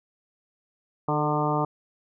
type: harmonic tone with a mistuned harmonic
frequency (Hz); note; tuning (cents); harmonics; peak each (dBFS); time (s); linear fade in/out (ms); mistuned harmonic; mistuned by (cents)
150; D3; +37; 1 / 2 / 3 / 4 / 5 / 6 / 7 / 8; -28 / -30 / -31 / -32 / -30 / -30 / -32 / -31; 1.08-1.65; 5; 3; -31
effects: none